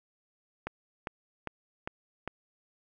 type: click train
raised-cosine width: 0.5 ms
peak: -19 dBFS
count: 5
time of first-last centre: 0.67-2.276 s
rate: 2.49 Hz
effects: none